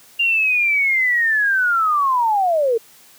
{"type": "linear sweep", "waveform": "sine", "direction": "down", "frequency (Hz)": [2800, 436.8], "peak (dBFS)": -14, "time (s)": [0.19, 2.78], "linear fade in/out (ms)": 10, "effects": ["white hiss -48 dBFS RMS until 3.18 s", "high-pass 100 Hz 12 dB/octave"]}